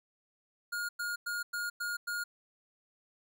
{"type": "tone bursts", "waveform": "square", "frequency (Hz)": 1427, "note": "F6", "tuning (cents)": 37, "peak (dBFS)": -34, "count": 6, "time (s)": [0.72, 2.24], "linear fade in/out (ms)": 10, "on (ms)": 170, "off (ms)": 100, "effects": []}